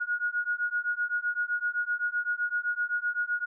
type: beating tone pair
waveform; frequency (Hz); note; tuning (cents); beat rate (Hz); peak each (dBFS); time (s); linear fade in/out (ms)
sine; 1441 / 1448.8; F#6 / F#6; -46 / -37; 7.8; -30; 0-3.46; 20
effects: none